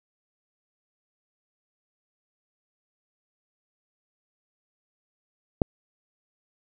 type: click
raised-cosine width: 2 ms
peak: -6 dBFS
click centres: 5.618 s
effects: none